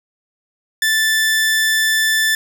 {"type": "tone", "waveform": "sawtooth", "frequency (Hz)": 1760, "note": "A6", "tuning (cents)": 0, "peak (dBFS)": -10, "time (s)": [0.82, 2.35], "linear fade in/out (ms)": 2, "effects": []}